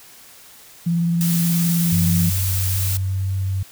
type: tone with vibrato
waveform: sine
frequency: 170 Hz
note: F3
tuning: 46 cents flat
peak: -16 dBFS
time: 0.86-2.3 s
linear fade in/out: 10 ms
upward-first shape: sine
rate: 19 Hz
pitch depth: 24 cents each way
type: noise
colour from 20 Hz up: blue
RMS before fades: -25 dBFS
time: 1.21-2.97 s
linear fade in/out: 0 ms
type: tone with pitch glide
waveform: sine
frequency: 93.9 to 95.82 Hz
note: F#2 to G2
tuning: +26 to -39 cents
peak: -19 dBFS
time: 1.92-3.63 s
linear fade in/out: 5 ms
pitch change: +35 cents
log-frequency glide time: 2.54-3.21 s
effects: white hiss -45 dBFS RMS until 3.71 s